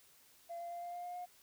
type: tone with pitch steps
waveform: sine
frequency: 684 / 689.2 / 694.3 / 699.6 / 704.9 / 710.2 / 715.5 Hz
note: F5 / F5 / F5 / F5 / F5 / F5 / F5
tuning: -36 / -23 / -10 / +3 / +16 / +29 / +42 cents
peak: -40 dBFS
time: 0.49-1.26 s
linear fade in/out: 20 ms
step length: 110 ms
effects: tanh soft clip ceiling -39 dBFS + white hiss -65 dBFS RMS until 1.42 s